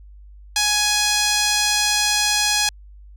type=tone with band-pass filter; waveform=sawtooth; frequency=835 Hz; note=G#5; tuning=9 cents sharp; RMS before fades=-19 dBFS; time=0.56-2.69 s; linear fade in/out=2 ms; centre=5500 Hz; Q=1.1; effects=added 50 Hz sine -40 dBFS peak until 3.16 s